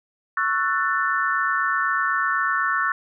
sine chord, F# minor seventh, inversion second, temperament just, 1110 / 1332 / 1480 / 1776 Hz, C#6 / E6 / F#6 / A6, +2 / +18 / 0 / +16 cents, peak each -25 dBFS, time 0.37-2.92 s, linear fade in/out 2 ms, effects none

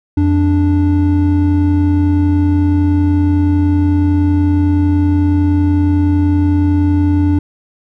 triangle tone pair together, 87.31 / 292.7 Hz, F2 / D4, 0 / -6 cents, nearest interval octave + major sixth, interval 2094 cents, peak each -10 dBFS, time 0.17-7.39 s, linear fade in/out 5 ms, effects none

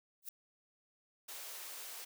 violet noise with exponential growth, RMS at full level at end -38 dBFS, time 0.22-0.29 s, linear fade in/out 5 ms, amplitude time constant 15 ms
white high-pass noise, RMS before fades -47 dBFS, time 1.28-2.05 s, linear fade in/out 10 ms, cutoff 390 Hz, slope 24 dB/octave
effects none

